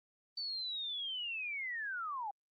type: linear sweep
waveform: sine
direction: down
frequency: 4563 to 784 Hz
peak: -37 dBFS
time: 0.37-2.31 s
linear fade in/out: 5 ms
effects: Opus 24 kbps